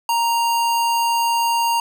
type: tone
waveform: square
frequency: 932.3 Hz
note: A#5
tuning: in tune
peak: -17 dBFS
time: 0.09-1.8 s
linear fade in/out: 2 ms
effects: none